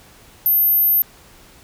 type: tone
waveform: sine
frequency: 13130 Hz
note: G#9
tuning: 21 cents flat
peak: -10 dBFS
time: 0.46-1.02 s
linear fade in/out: 0 ms
effects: tanh soft clip ceiling -11 dBFS + pink hiss -47 dBFS RMS until 1.63 s